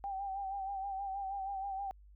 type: tone with vibrato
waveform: sine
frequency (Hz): 783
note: G5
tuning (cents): -2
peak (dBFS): -36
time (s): 0.04-1.91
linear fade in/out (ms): 0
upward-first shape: sine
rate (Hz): 6.3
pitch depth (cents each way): 47
effects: added 50 Hz sine -55 dBFS peak until 2.15 s